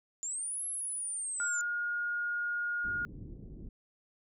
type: linear two-way sweep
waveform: sine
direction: up then down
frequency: 7040 to 11175 to 7040 Hz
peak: -34 dBFS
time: 0.23-1.61 s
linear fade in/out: 0 ms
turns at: 0.66 s
type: tone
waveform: sine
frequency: 1429 Hz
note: F6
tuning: 39 cents sharp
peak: -31 dBFS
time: 1.4-3.05 s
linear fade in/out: 0 ms
type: low-pass noise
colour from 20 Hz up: pink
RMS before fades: -46 dBFS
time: 2.84-3.69 s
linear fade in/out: 5 ms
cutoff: 330 Hz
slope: 24 dB/octave
effects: none